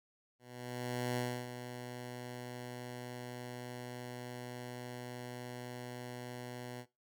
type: tone with ADSR envelope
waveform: 10% pulse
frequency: 123.47 Hz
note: B2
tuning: in tune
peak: -25 dBFS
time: 0.39-6.86 s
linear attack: 780 ms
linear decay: 290 ms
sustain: -10 dB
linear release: 65 ms
effects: noise-tail reverb RT60 0.2 s tail -17 dB re dry

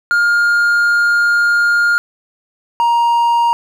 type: tone pair in turn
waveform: triangle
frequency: 1413 / 939.8 Hz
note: F6 / A#5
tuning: +20 / +14 cents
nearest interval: perfect fifth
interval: 706 cents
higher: first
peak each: -8 dBFS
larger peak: neither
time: 0.11-1.98 / 2.8-3.53 s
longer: first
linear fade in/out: 0 ms
effects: none

